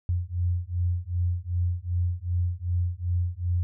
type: beating tone pair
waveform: sine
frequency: 87 / 89.6 Hz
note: F2 / F2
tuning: -6 / +45 cents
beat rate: 2.6 Hz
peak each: -27 dBFS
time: 0.09-3.63 s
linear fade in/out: 0 ms
effects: none